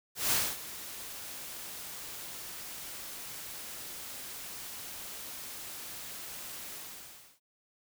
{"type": "noise with ADSR envelope", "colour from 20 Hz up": "white", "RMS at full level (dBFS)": -27, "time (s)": [0.15, 7.4], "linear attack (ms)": 170, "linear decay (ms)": 240, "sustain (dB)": -16, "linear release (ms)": 670, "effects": []}